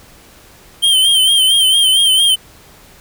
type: tone with vibrato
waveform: square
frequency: 3136 Hz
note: G7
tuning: in tune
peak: -9 dBFS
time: 0.82-2.36 s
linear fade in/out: 20 ms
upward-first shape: sine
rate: 4.4 Hz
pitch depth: 59 cents each way
effects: pink hiss -43 dBFS RMS until 3 s